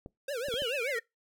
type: clicks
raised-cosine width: 2 ms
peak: -29 dBFS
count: 4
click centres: 0.061 / 0.485 / 0.54 / 0.621 s
type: tone with vibrato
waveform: square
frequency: 515 Hz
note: C5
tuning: 28 cents flat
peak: -33 dBFS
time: 0.28-0.99 s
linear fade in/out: 5 ms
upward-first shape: triangle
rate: 6.9 Hz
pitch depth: 270 cents each way
type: linear sweep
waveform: sine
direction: down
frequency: 3422 to 1806 Hz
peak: -33 dBFS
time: 0.51-1 s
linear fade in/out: 10 ms
effects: noise-tail reverb RT60 0.2 s tail -24 dB re dry